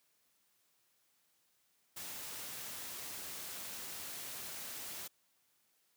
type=noise; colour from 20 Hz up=white; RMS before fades=-45 dBFS; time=1.96-5.08 s; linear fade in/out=10 ms; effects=white hiss -75 dBFS RMS until 5.96 s + high-pass 80 Hz 12 dB/octave